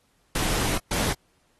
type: noise bursts at uneven times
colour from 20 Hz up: pink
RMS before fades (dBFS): -26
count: 2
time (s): 0.35-0.78 / 0.91-1.13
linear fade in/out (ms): 5
effects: pink hiss -67 dBFS RMS until 1.59 s + AAC 32 kbps